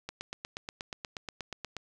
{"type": "click train", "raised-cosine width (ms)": 0.2, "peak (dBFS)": -20, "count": 15, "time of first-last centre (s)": [0.09, 1.767], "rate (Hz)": 8.35, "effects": []}